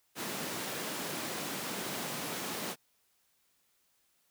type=high-pass noise; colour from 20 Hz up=pink; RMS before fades=-38 dBFS; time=0.15-2.76 s; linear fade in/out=50 ms; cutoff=160 Hz; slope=24 dB/octave; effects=white hiss -73 dBFS RMS until 4.3 s